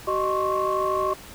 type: tone cluster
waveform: sine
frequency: 379.6 / 616 / 1067 / 1120 Hz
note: F#4 / D#5 / C6 / C#6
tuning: +44 / -17 / +34 / +18 cents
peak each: -26 dBFS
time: 0.07-1.14 s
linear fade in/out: 10 ms
effects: tanh soft clip ceiling -14 dBFS + pink hiss -43 dBFS RMS until 1.34 s